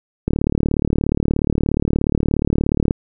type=click train; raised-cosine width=3 ms; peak=-4 dBFS; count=98; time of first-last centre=0.28-2.909 s; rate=36.9 Hz; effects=none